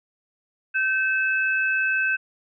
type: tone pair together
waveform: sine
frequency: 1546 / 2600 Hz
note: G6 / E7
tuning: -24 / -24 cents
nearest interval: major sixth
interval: 900 cents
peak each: -21 / -25 dBFS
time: 0.74-2.17 s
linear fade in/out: 20 ms
effects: none